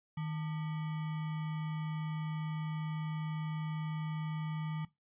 sine tone with sample-and-hold, 156.3 Hz, D#3, 8 cents sharp, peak -34 dBFS, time 0.17-4.85 s, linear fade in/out 5 ms, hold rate 1050 Hz, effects noise-tail reverb RT60 0.2 s tail -19 dB re dry + resampled to 8000 Hz

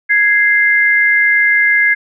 sine tone pair together, 1661.2 / 2087 Hz, G#6 / C7, 0 / -5 cents, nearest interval major third, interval 395 cents, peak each -11 dBFS, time 0.09-1.95 s, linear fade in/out 20 ms, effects none

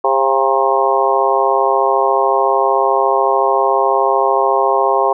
harmonic tone with a mistuned harmonic, 133.7 Hz, C3, 38 cents sharp, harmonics 3 / 4 / 5 / 6 / 7 / 8, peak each -18 / -18 / -18 / -18 / -18 / -18 dBFS, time 0.04-5.13 s, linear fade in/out 5 ms, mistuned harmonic 5, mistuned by +49 cents, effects none

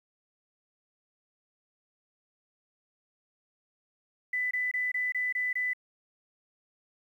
sine tone bursts, 1996 Hz, B6, 18 cents sharp, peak -27 dBFS, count 7, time 4.33-5.734 s, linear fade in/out 5 ms, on 180 ms, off 24 ms, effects 10-bit

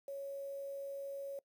sine tone with quantisation, 554.4 Hz, C#5, in tune, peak -40 dBFS, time 0.08-1.39 s, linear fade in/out 2 ms, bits 10, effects noise-tail reverb RT60 0.1 s tail -22 dB re dry

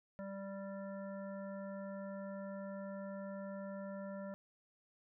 harmonic tone, 196 Hz, G3, in tune, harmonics 1 / 3 / 5 / 7 / 9, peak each -45 / -46 / -57 / -57 / -60 dBFS, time 0.19-4.34 s, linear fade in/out 0 ms, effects none

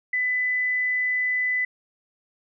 sine tone, 2000 Hz, B6, 21 cents sharp, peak -21 dBFS, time 0.13-1.65 s, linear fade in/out 5 ms, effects none

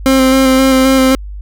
30% pulse tone with vibrato, 263.8 Hz, C4, 14 cents sharp, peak -4 dBFS, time 0.06-1.15 s, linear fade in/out 0 ms, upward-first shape square, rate 3.8 Hz, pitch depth 14 cents each way, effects added 50 Hz sine -23 dBFS peak until 1.41 s

